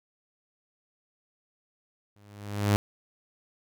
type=tone with exponential growth; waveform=sawtooth; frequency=102.6 Hz; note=G#2; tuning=21 cents flat; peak=-14 dBFS; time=2.16-2.76 s; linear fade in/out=0 ms; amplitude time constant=130 ms; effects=none